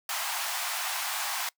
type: high-pass noise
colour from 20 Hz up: pink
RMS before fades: -32 dBFS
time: 0.09-1.49 s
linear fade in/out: 2 ms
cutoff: 720 Hz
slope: 48 dB/octave
effects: noise-tail reverb RT60 0.1 s tail -22 dB re dry

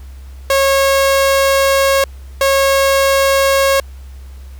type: tone pair in turn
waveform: sawtooth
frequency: 546 / 546 Hz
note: C#5 / C#5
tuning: -26 / -26 cents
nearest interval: unison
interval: 0 cents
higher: neither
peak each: -6 dBFS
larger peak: neither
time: 0.5-2.04 / 2.41-3.8 s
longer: first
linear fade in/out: 2 ms
effects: added 66 Hz sine -30 dBFS peak until 4.59 s + pink hiss -48 dBFS RMS until 4.59 s

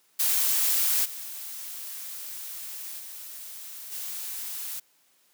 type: noise with level steps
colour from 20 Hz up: blue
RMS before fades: -24 / -38 / -41 / -35 dBFS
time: 0.19-4.8 s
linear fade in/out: 10 ms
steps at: 1.04 / 2.98 / 3.91 s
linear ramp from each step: 20 ms
effects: white hiss -65 dBFS RMS until 5.33 s + high-pass 150 Hz 12 dB/octave

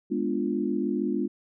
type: chord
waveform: sine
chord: G# diminished seventh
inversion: none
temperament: equal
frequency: 207.7 / 246.9 / 293.7 / 349.2 Hz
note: G#3 / B3 / D4 / F4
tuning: 0 / 0 / 0 / 0 cents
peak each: -30 dBFS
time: 0.1-1.28 s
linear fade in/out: 20 ms
effects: none

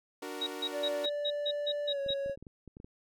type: chord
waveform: sawtooth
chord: D augmented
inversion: none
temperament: equal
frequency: 293.7 / 370 / 466.2 Hz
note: D4 / F#4 / A#4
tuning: 0 / 0 / 0 cents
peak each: -39 dBFS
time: 0.22-1.06 s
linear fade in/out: 5 ms
type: tone bursts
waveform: sine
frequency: 3813 Hz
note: A#7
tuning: 38 cents sharp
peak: -30 dBFS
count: 9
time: 0.41-2.141 s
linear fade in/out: 10 ms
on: 59 ms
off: 150 ms
type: tone with pitch glide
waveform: triangle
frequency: 584 to 554.1 Hz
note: D5 to C#5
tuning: -10 to -1 cents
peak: -30 dBFS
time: 0.71-2.36 s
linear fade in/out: 50 ms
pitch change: -91 cents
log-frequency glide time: 1.87-2 s
type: clicks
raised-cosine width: 3 ms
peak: -35 dBFS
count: 11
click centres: 2.063 / 2.105 / 2.261 / 2.297 / 2.375 / 2.426 / 2.468 / 2.677 / 2.769 / 2.801 / 2.845 s
effects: none

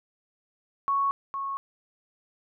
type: tone pair in turn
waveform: sine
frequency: 1108.7 / 1099.1 Hz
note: C#6 / C#6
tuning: 0 / -15 cents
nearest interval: unison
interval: 15 cents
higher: first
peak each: -22 / -29 dBFS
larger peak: first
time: 0.88-1.11 / 1.34-1.57 s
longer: neither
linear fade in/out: 0 ms
effects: none

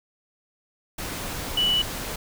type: tone in noise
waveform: sine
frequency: 2960 Hz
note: F#7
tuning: in tune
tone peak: -19 dBFS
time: 1.57-1.82 s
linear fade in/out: 5 ms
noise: pink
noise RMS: -32 dBFS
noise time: 0.98-2.16 s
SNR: +10 dB
effects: none

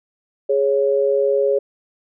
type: tone pair together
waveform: sine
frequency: 415.3 / 554.4 Hz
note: G#4 / C#5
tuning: 0 / 0 cents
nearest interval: perfect fourth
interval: 500 cents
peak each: -17 dBFS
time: 0.49-1.59 s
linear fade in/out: 10 ms
effects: none

